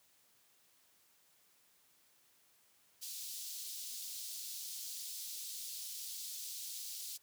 pink high-pass noise, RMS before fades -45 dBFS, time 3.01-7.18 s, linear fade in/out 20 ms, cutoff 4000 Hz, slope 24 dB/octave, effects white hiss -70 dBFS RMS until 7.22 s + high-pass 80 Hz 12 dB/octave

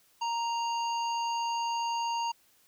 harmonic tone, 932.3 Hz, A#5, in tune, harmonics 1 / 3 / 5 / 7, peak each -29 / -39 / -43 / -46 dBFS, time 0.21-2.32 s, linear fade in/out 10 ms, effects white hiss -65 dBFS RMS until 2.67 s

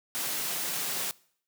white high-pass noise, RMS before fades -32 dBFS, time 0.15-1.11 s, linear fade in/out 0 ms, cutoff 120 Hz, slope 96 dB/octave, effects noise-tail reverb RT60 0.6 s tail -23 dB re dry

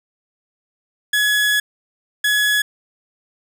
30% pulse tone bursts at uneven times, 1689 Hz, G#6, 29 cents sharp, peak -12 dBFS, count 2, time 1.13-1.6 / 2.24-2.62 s, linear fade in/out 5 ms, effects none

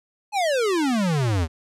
square exponential sweep, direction down, 868 to 76.2 Hz, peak -20 dBFS, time 0.32-1.48 s, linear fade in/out 50 ms, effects low-pass 9000 Hz 12 dB/octave

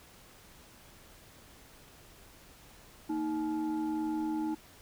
sine tone with frequency modulation, 312.9 Hz, D#4, 10 cents sharp, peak -30 dBFS, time 3.09-4.55 s, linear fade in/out 10 ms, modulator 544 Hz, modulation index 0.64, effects pink hiss -56 dBFS RMS until 4.81 s

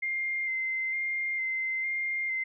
sine tone with vibrato, 2093 Hz, C7, in tune, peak -28 dBFS, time 0.02-2.44 s, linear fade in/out 10 ms, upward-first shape square, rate 1.1 Hz, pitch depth 16 cents each way, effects none

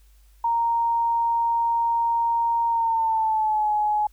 sine tone with pitch glide, 930 to 843 Hz, A#5 to G#5, -4 to +26 cents, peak -19 dBFS, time 0.44-4.07 s, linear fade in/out 5 ms, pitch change -170 cents, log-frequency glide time 2.68-3.72 s, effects added 50 Hz sine -51 dBFS peak until 4.12 s + white hiss -64 dBFS RMS until 4.12 s

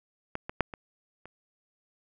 clicks, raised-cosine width 0.5 ms, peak -17 / -20 / -8 / -24 / -30 dBFS, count 5, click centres 0.354 / 0.495 / 0.607 / 0.738 / 1.256 s, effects none

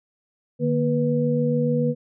sine tone cluster, 149.7 / 236.8 / 490.5 Hz, D3 / A#3 / B4, +33 / +27 / -12 cents, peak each -23 dBFS, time 0.59-1.95 s, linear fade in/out 50 ms, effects none

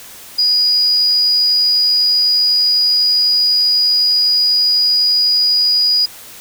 sine tone, 4906 Hz, D#8, 25 cents flat, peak -10 dBFS, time 0.38-6.06 s, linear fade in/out 10 ms, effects white hiss -36 dBFS RMS until 6.4 s

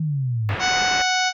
sine exponential sweep, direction down, 162.3 to 99.1 Hz, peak -20 dBFS, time 0-0.55 s, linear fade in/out 5 ms
white low-pass noise, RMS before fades -29 dBFS, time 0.49-1.02 s, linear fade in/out 0 ms, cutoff 2400 Hz, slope 24 dB/octave
harmonic tone, 740 Hz, F#5, in tune, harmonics 1 / 2 / 3 / 4 / 5 / 6 / 7 / 8 / 9, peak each -22 / -24 / -26 / -30 / -29 / -31 / -29 / -31 / -36 dBFS, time 0.59-1.33 s, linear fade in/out 50 ms
effects none

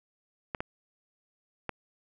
clicks, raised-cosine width 0.5 ms, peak -17 dBFS, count 3, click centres 0.548 / 0.605 / 1.693 s, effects none

